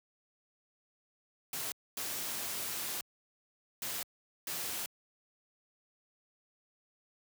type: noise bursts at uneven times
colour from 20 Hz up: white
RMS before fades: -38 dBFS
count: 4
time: 1.53-1.72 / 1.97-3.01 / 3.82-4.03 / 4.47-4.86 s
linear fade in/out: 2 ms
effects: high-pass 80 Hz 12 dB/octave